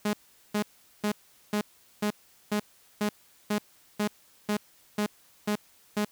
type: tone bursts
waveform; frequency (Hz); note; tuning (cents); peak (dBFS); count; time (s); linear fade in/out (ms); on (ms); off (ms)
sawtooth; 208.7; G#3; +9; -21; 13; 0.05-6.049; 5; 83; 410
effects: white hiss -60 dBFS RMS until 6.11 s